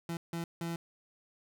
30% pulse tone bursts at uneven times, 168.1 Hz, E3, 34 cents sharp, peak -32 dBFS, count 3, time 0.09-0.17 / 0.33-0.44 / 0.61-0.76 s, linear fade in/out 2 ms, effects none

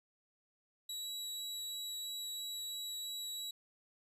sawtooth tone, 3901 Hz, B7, 22 cents flat, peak -37 dBFS, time 0.89-3.51 s, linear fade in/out 5 ms, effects resampled to 32000 Hz + 13-bit

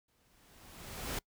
pink noise with exponential growth, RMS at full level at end -36 dBFS, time 0.08-1.19 s, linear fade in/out 5 ms, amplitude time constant 240 ms, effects noise-tail reverb RT60 0.1 s tail -25 dB re dry

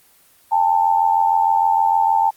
sine tone pair together, 805 / 891.5 Hz, G5 / A5, +46 / +22 cents, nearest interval major second, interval 176 cents, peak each -17 / -15 dBFS, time 0.51-2.31 s, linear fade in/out 20 ms, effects white hiss -53 dBFS RMS until 2.36 s + Opus 24 kbps

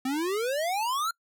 square exponential sweep, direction up, 253 to 1402 Hz, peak -27 dBFS, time 0.05-1.11 s, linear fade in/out 5 ms, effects noise-tail reverb RT60 0.1 s tail -26 dB re dry

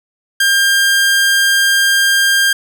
sawtooth tone, 1600 Hz, G6, 35 cents sharp, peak -6 dBFS, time 0.4-2.53 s, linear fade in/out 5 ms, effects none

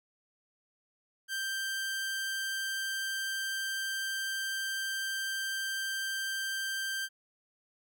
sawtooth tone, 1572 Hz, G6, 4 cents sharp, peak -29 dBFS, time 1.28-7.09 s, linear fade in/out 50 ms, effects none

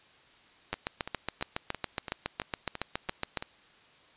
two click trains, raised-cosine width 0.3 ms, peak -20 / -14 dBFS, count 9 / 20, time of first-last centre 0.74-3.425 / 0.73-3.373 s, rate 2.98 / 7.19 Hz, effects white hiss -59 dBFS RMS until 4.16 s + resampled to 8000 Hz

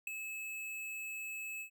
square tone with ADSR envelope, 2596 Hz, E7, 27 cents flat, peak -32 dBFS, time 0.07-1.7 s, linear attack 4 ms, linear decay 4 ms, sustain -9 dB, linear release 91 ms, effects none

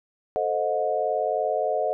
sine chord, A diminished seventh, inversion none, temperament equal with one note detuned, 440 / 523.3 / 622.3 / 722.3 Hz, A4 / C5 / Eb5 / Gb5, 0 / 0 / 0 / -42 cents, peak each -29 / -29 / -26 / -27 dBFS, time 0.36-1.93 s, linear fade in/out 0 ms, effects none

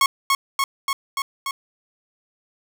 sawtooth tone with echo, 1095 Hz, C#6, 22 cents flat, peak -10 dBFS, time 0.01-0.06 s, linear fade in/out 2 ms, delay 290 ms, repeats 5, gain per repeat -2 dB, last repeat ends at 1.51 s, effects none

